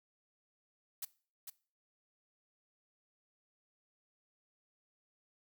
blue noise with echo, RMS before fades -40 dBFS, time 1.02-1.05 s, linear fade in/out 5 ms, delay 450 ms, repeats 1, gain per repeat -6 dB, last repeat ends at 1.5 s, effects noise-tail reverb RT60 0.4 s tail -20 dB re dry

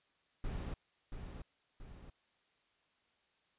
brown noise with echo, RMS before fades -40 dBFS, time 0.44-0.74 s, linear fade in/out 2 ms, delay 680 ms, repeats 2, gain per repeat -6 dB, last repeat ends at 2.1 s, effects white hiss -75 dBFS RMS until 3.58 s + resampled to 8000 Hz

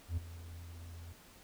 triangle tone with ADSR envelope, 84.8 Hz, E2, 50 cents sharp, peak -28 dBFS, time 0.08-1.13 s, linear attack 93 ms, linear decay 12 ms, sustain -16 dB, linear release 8 ms, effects pink hiss -59 dBFS RMS until 1.43 s

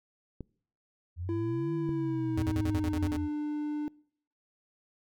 clicks, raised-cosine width 3 ms, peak -26 dBFS, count 2, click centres 0.407 / 1.892 s
sine exponential two-way sweep, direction up then down, 82.41 to 155.56 to 82.7 Hz, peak -33 dBFS, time 1.16-3.29 s, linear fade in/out 50 ms, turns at 1.73 s
triangle tone with pitch glide, 334.9 to 298.4 Hz, E4 to D4, +27 to +28 cents, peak -28 dBFS, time 1.29-3.88 s, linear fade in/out 0 ms, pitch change -199 cents, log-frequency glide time 1.75-3.17 s
square tone bursts, 85.3 Hz, F2, 40 cents flat, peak -30 dBFS, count 9, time 2.37-3.169 s, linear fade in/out 5 ms, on 55 ms, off 38 ms
effects noise-tail reverb RT60 0.6 s tail -25 dB re dry

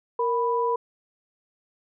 sine tone pair together, 466.2 / 987.8 Hz, A#4 / B5, 0 / 0 cents, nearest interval octave + minor second, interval 1300 cents, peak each -24 dBFS, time 0.19-0.76 s, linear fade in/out 5 ms, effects none

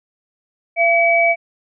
sine tone pair together, 678 / 2281 Hz, E5 / C#7, +49 / +49 cents, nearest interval octave + major sixth, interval 2100 cents, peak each -14 dBFS, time 0.76-1.36 s, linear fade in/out 50 ms, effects none

